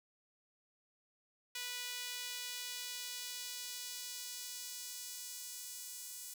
sawtooth tone with high-pass filter sweep, 491.3 Hz, B4, 9 cents flat, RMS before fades -45 dBFS, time 1.55-6.34 s, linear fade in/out 5 ms, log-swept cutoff 2700 to 7600 Hz, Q 0.99, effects 11-bit

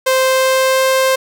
sawtooth tone with pitch glide, 522 to 525.9 Hz, C5 to C5, -4 to +9 cents, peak -7 dBFS, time 0.06-1.16 s, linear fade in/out 10 ms, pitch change +13 cents, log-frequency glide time 0.2-0.83 s, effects none

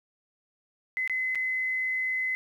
sine tone with dropouts, 2036 Hz, C7, 48 cents flat, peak -26 dBFS, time 0.97-2.35 s, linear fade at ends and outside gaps 0 ms, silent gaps 1.076-1.097 / 1.349-1.355 s, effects 10-bit

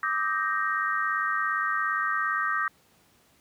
sine chord, Eb major seventh, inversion third, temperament equal with one note detuned, 1174.7 / 1272.1 / 1568 / 1864.7 Hz, D6 / Eb6 / G6 / Bb6, 0 / +38 / 0 / 0 cents, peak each -30 dBFS, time 0.03-2.68 s, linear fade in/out 2 ms, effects pink hiss -62 dBFS RMS until 3.4 s + high-pass 80 Hz 12 dB/octave

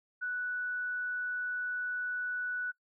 sine tone, 1480 Hz, F#6, in tune, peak -32 dBFS, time 0.21-2.72 s, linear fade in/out 20 ms, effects noise-tail reverb RT60 0.1 s tail -22 dB re dry

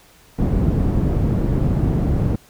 white low-pass noise, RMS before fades -18 dBFS, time 0.38-2.36 s, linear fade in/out 10 ms, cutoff 180 Hz, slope 12 dB/octave, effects pink hiss -50 dBFS RMS until 2.49 s

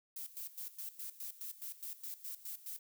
violet noise with tremolo, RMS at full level -44 dBFS, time 0.16-2.79 s, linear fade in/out 5 ms, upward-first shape square, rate 4.8 Hz, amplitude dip 80%, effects none

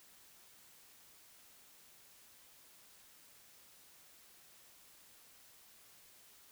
silence, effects white hiss -62 dBFS RMS until 6.51 s

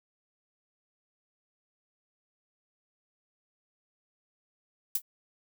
violet noise with exponential decay, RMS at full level -21 dBFS, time 4.95-5.02 s, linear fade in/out 5 ms, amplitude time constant 15 ms, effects none

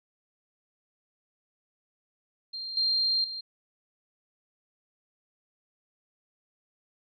sine tone with level steps, 4186 Hz, C8, in tune, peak -34 / -23 / -34 dBFS, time 2.53-3.41 s, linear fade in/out 10 ms, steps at 2.77 / 3.24 s, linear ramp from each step 2 ms, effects none

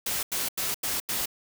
white noise bursts, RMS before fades -29 dBFS, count 5, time 0.06-1.258 s, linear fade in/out 5 ms, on 170 ms, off 87 ms, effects none

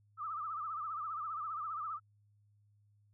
sine tone with vibrato, 1244.5 Hz, D#6, in tune, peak -37 dBFS, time 0.17-2 s, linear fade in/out 50 ms, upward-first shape sine, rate 15 Hz, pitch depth 110 cents each way, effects added 103 Hz sine -66 dBFS peak until 3.13 s

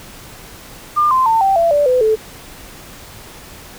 sine tone with pitch steps, 1200 / 1038.6 / 899 / 778.1 / 673.5 / 582.9 / 504.5 / 436.7 Hz, D6 / C6 / A5 / G5 / E5 / D5 / B4 / A4, +37 / -13 / +37 / -13 / +37 / -13 / +37 / -13 cents, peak -10 dBFS, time 0.96-2.16 s, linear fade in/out 20 ms, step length 150 ms, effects pink hiss -37 dBFS RMS until 3.78 s

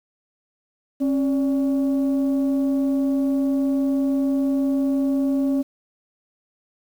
sine tone pair together, 271.9 / 576.9 Hz, C#4 / D5, -33 / -31 cents, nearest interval octave + minor second, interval 1302 cents, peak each -17 / -28 dBFS, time 1-5.63 s, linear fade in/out 20 ms, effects tanh soft clip ceiling -14 dBFS + 8-bit

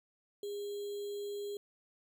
sine tone with sample-and-hold, 407.7 Hz, G#4, 32 cents flat, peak -37 dBFS, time 0.43-1.57 s, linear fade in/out 2 ms, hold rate 3675 Hz, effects none

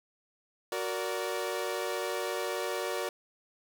sawtooth chord, Gb augmented, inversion none, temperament equal with one note detuned, 370 / 466.2 / 580.6 Hz, Gb4 / Bb4 / D5, 0 / 0 / -20 cents, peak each -32 dBFS, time 0.72-3.09 s, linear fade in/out 2 ms, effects none

